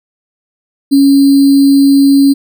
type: tone with sample-and-hold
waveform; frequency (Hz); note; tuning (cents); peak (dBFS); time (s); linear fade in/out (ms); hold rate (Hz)
sine; 277.2; C#4; 0; -3; 0.91-2.34; 20; 4410
effects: none